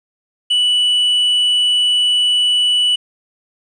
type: tone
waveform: triangle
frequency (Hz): 2960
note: F#7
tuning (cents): 0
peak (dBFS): -10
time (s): 0.5-2.96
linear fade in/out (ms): 10
effects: resampled to 22050 Hz + 8-bit